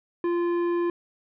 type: tone with tanh clipping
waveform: triangle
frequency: 345.8 Hz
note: F4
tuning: 17 cents flat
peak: -24 dBFS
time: 0.24-0.9 s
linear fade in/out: 2 ms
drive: 15 dB
effects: none